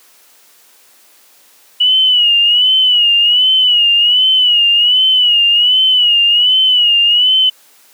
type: tone with vibrato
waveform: sine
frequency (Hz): 2931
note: F#7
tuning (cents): -17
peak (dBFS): -7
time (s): 1.8-7.5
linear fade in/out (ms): 10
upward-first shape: sine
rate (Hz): 1.3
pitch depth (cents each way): 80
effects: white hiss -47 dBFS RMS until 7.93 s + high-pass 300 Hz 12 dB/octave